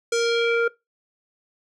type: tone with low-pass filter sweep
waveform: square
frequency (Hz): 466.2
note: A#4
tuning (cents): 0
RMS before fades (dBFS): -21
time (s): 0.12-0.68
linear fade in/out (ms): 5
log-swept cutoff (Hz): 7400 to 1500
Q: 2.4
effects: noise-tail reverb RT60 0.2 s tail -21 dB re dry